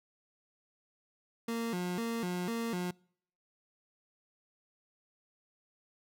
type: tone with vibrato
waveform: 30% pulse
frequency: 203.1 Hz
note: G#3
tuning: 38 cents flat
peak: -30 dBFS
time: 1.48-2.91 s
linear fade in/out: 5 ms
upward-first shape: square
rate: 2 Hz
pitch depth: 220 cents each way
effects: noise-tail reverb RT60 0.6 s tail -26 dB re dry